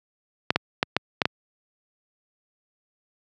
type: clicks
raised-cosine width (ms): 0.3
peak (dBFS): -3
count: 6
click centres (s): 0.505 / 0.56 / 0.829 / 0.966 / 1.218 / 1.255
effects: high-pass 100 Hz 12 dB/octave